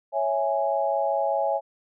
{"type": "chord", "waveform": "sine", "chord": "C# minor", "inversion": "none", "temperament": "equal", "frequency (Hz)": [554.4, 659.3, 830.6], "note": ["C#5", "E5", "G#5"], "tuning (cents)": [0, 0, 0], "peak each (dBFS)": -26, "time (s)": [0.12, 1.61], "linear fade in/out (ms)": 50, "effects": []}